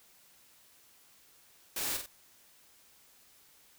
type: noise with echo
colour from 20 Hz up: white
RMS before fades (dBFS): -35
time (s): 1.76-1.97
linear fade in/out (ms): 5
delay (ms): 46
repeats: 2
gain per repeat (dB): -6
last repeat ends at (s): 2.062
effects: white hiss -62 dBFS RMS until 3.78 s